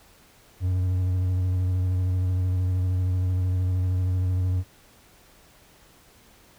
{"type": "tone with vibrato", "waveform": "triangle", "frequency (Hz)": 91.7, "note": "F#2", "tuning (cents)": -15, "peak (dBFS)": -19, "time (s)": [0.6, 4.64], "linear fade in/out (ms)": 50, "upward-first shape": "square", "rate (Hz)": 13, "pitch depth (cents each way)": 19, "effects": ["pink hiss -55 dBFS RMS until 6.58 s"]}